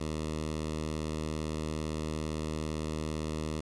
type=tone with notch filter; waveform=10% pulse; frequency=77.7 Hz; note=D#2; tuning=2 cents flat; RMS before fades=-35 dBFS; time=0-3.61 s; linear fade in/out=10 ms; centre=1600 Hz; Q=1.7; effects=resampled to 22050 Hz + 9-bit